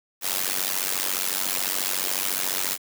white noise with amplitude modulation, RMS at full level -22 dBFS, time 0.21-2.78 s, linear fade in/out 50 ms, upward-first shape sine, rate 94.1 Hz, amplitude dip 100%, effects high-pass 200 Hz 12 dB/octave

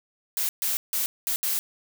blue noise bursts at uneven times, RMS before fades -26 dBFS, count 5, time 0.37-0.49 / 0.62-0.77 / 0.93-1.06 / 1.27-1.36 / 1.43-1.59 s, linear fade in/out 0 ms, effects none

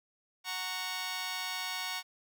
10% pulse chord, F# major, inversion none, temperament just, 740 / 925 / 1110 Hz, F#5 / A#5 / C#6, 0 / -14 / +2 cents, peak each -32 dBFS, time 0.44-2.03 s, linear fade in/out 50 ms, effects none

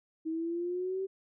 sine exponential sweep, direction up, 317.3 to 388.1 Hz, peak -31 dBFS, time 0.25-1.07 s, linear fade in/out 20 ms, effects none

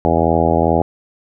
harmonic tone, 82.41 Hz, E2, in tune, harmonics 1 / 2 / 3 / 4 / 5 / 6 / 7 / 8 / 9 / 10, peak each -21 / -21 / -21 / -21 / -21 / -21 / -21 / -21 / -21 / -21 dBFS, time 0.05-0.82 s, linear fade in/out 0 ms, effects none

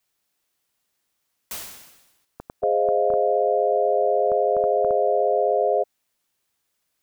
white noise with exponential decay, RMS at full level -30 dBFS, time 1.51-2.25 s, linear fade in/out 2 ms, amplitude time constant 160 ms
clicks, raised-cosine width 1 ms, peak -20 dBFS, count 11, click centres 2.4 / 2.499 / 2.635 / 2.888 / 3.103 / 3.138 / 4.318 / 4.567 / 4.64 / 4.847 / 4.908 s
sine chord, F minor seventh, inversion first, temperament equal, 415.3 / 523.3 / 622.3 / 698.5 Hz, Ab4 / C5 / Eb5 / F5, 0 / 0 / 0 / 0 cents, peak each -23 dBFS, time 2.62-5.84 s, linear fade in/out 20 ms
effects white hiss -75 dBFS RMS until 7.02 s

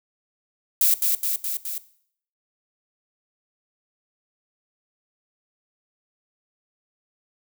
violet noise with echo, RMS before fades -18 dBFS, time 0.81-0.94 s, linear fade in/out 2 ms, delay 210 ms, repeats 4, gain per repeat -3 dB, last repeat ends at 1.78 s, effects noise-tail reverb RT60 0.6 s tail -17 dB re dry

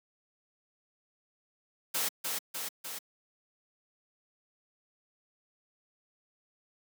white noise with echo, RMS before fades -31 dBFS, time 1.94-2.09 s, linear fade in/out 10 ms, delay 300 ms, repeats 3, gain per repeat -3 dB, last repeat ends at 2.99 s, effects high-pass 200 Hz 12 dB/octave

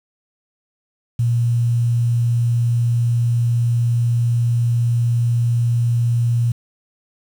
sine tone with quantisation, 118.4 Hz, A#2, 27 cents sharp, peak -14 dBFS, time 1.19-6.52 s, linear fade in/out 5 ms, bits 7, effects none

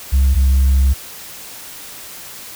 sine tone pair in turn, 67.1 / 66.85 Hz, C2 / C2, +44 / +38 cents, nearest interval unison, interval 6 cents, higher first, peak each -7 dBFS, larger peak neither, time 0.12-0.35 / 0.35-0.94 s, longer second, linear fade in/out 20 ms, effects tanh soft clip ceiling -8 dBFS + white hiss -34 dBFS RMS until 2.55 s

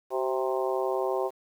harmonic tone with a mistuned harmonic, 131.4 Hz, C3, 8 cents sharp, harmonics 3 / 4 / 5 / 6 / 7 / 8, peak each -29 / -31 / -33 / -35 / -36 / -37 dBFS, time 0.1-1.31 s, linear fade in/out 50 ms, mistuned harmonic 3, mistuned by -48 cents, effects 9-bit

